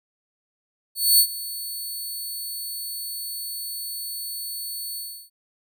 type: tone with ADSR envelope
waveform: 5% pulse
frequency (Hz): 4440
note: C#8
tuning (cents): +2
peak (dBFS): -5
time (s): 0.95-5.3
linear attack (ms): 240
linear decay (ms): 75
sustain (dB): -18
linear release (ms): 330
effects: none